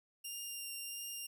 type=tone with vibrato; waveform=10% pulse; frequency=2794 Hz; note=F7; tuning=in tune; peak=-34 dBFS; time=0.24-1.27 s; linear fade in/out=10 ms; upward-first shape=triangle; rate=1.5 Hz; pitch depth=12 cents each way; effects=none